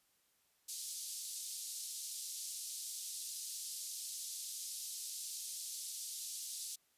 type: band-pass noise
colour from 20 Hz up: white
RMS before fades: -45 dBFS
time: 0.68-6.76 s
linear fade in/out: 10 ms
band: 4100 to 11000 Hz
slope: 24 dB/octave
effects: white hiss -75 dBFS RMS until 6.97 s + resampled to 32000 Hz